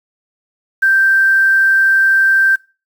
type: tone with quantisation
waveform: sine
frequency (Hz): 1568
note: G6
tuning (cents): 0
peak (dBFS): -8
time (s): 0.82-2.56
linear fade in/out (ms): 10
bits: 6
effects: noise-tail reverb RT60 0.3 s tail -20 dB re dry